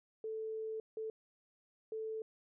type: tone bursts at uneven times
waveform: sine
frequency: 440 Hz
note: A4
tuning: in tune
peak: -38 dBFS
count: 3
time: 0.24-0.8 / 0.97-1.1 / 1.92-2.22 s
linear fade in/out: 2 ms
effects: none